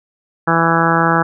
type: harmonic tone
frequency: 165.9 Hz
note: E3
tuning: 11 cents sharp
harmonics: 1 / 2 / 3 / 4 / 5 / 6 / 7 / 8 / 9 / 10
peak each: -18 / -20 / -22 / -23 / -19 / -21 / -21 / -18 / -21 / -22 dBFS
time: 0.47-1.23 s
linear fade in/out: 10 ms
effects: none